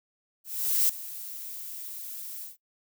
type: noise with ADSR envelope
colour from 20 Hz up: violet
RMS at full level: -22 dBFS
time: 0.44-2.57 s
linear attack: 450 ms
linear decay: 8 ms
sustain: -17 dB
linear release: 140 ms
effects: noise-tail reverb RT60 0.1 s tail -20 dB re dry